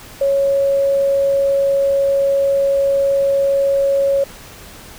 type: tone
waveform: sine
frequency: 553 Hz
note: C#5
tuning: 4 cents flat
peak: -12 dBFS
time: 0.21-4.24 s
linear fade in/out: 5 ms
effects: pink hiss -38 dBFS RMS until 4.98 s